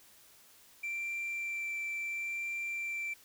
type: tone with vibrato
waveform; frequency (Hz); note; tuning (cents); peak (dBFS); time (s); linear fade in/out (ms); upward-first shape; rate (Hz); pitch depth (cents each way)
sine; 2349; D7; 0; -32; 0.83-3.14; 10; sine; 0.72; 8
effects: tanh soft clip ceiling -33 dBFS + white hiss -60 dBFS RMS until 3.24 s